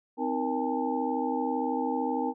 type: tone cluster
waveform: sine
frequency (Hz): 258.7 / 311.7 / 469.1 / 806 / 884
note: C4 / D#4 / A#4 / G5 / A5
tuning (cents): -19 / +3 / +11 / +48 / +8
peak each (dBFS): -31 / -34 / -33 / -33 / -34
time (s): 0.17-2.34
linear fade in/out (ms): 50
effects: none